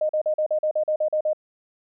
sine tone bursts, 616 Hz, D#5, 17 cents flat, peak -19 dBFS, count 11, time 0.01-1.332 s, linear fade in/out 5 ms, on 82 ms, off 42 ms, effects none

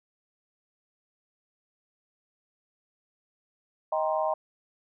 sine chord, C minor seventh, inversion first, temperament just, 627.9 / 784.9 / 941.9 / 1046.5 Hz, Eb5 / G5 / Bb5 / C6, +16 / +2 / +18 / 0 cents, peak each -27 / -31 / -32 / -33 dBFS, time 3.92-4.34 s, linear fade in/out 5 ms, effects none

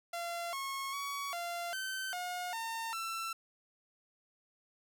sawtooth tone with pitch steps, 686 / 1091 / 1126 / 691 / 1539 / 718 / 909 / 1340 Hz, F5 / C#6 / C#6 / F5 / G6 / F5 / A#5 / E6, -31 / -28 / +27 / -19 / -32 / +48 / -44 / +28 cents, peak -33 dBFS, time 0.13-3.33 s, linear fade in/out 5 ms, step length 400 ms, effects none

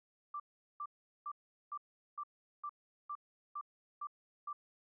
sine tone bursts, 1174.7 Hz, D6, in tune, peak -39 dBFS, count 10, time 0.34-4.53 s, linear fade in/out 5 ms, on 59 ms, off 400 ms, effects none

